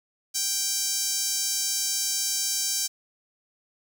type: tone with high-pass filter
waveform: sawtooth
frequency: 784 Hz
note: G5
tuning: in tune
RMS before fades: -27 dBFS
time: 0.34-2.88 s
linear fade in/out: 20 ms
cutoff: 6000 Hz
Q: 2.3
effects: 8-bit